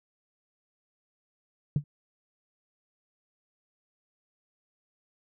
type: tone with exponential decay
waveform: sine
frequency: 145.6 Hz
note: D3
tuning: 15 cents flat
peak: -16 dBFS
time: 1.76-1.84 s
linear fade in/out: 2 ms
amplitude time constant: 17 ms
effects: tanh soft clip ceiling -18 dBFS